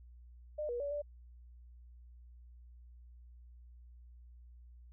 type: tone with pitch steps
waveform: sine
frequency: 603 / 481.6 / 571 / 585 Hz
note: D5 / B4 / D5 / D5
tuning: +46 / -44 / -49 / -7 cents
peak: -35 dBFS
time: 0.58-1.02 s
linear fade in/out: 10 ms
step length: 110 ms
effects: added 60 Hz sine -53 dBFS peak until 4.92 s